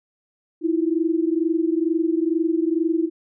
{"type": "tone pair together", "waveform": "sine", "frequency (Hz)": [320.7, 342.9], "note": ["E4", "F4"], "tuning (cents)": [-48, -32], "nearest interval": "minor second", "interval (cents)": 116, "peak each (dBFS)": [-20, -22], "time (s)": [0.61, 3.1], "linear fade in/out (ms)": 50, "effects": []}